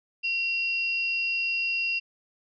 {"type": "tone pair together", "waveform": "sine", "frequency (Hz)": [2737, 4877], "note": ["F7", "D#8"], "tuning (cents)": [-36, -35], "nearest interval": "minor seventh", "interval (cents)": 1001, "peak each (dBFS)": [-25, -35], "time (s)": [0.23, 2], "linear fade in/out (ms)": 20, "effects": []}